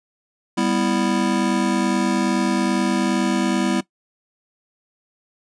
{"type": "chord", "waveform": "square", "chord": "E minor", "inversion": "first", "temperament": "just", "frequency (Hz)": [197.78, 247.2, 329.6], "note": ["G3", "B3", "E4"], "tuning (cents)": [16, 2, 0], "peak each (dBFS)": -23, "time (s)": [0.57, 3.81], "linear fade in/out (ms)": 10, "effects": ["noise-tail reverb RT60 0.1 s tail -18 dB re dry", "resampled to 22050 Hz"]}